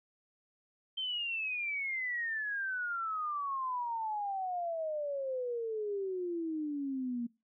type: exponential sweep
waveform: sine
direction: down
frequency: 3136 to 233.1 Hz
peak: -33 dBFS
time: 0.97-7.27 s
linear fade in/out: 10 ms
effects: noise-tail reverb RT60 0.3 s tail -23 dB re dry